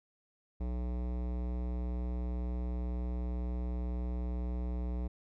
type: tone with hard clipping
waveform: sine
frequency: 61 Hz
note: B1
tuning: 21 cents flat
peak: -35 dBFS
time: 0.6-5.08 s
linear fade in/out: 10 ms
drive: 18 dB
effects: none